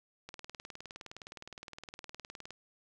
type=click train; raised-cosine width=0.2 ms; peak=-28 dBFS; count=44; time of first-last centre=0.29-2.506 s; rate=19.4 Hz; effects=none